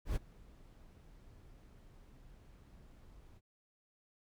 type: noise with ADSR envelope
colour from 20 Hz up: brown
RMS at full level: -34 dBFS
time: 0.05-3.41 s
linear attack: 110 ms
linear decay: 19 ms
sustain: -24 dB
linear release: 43 ms
effects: none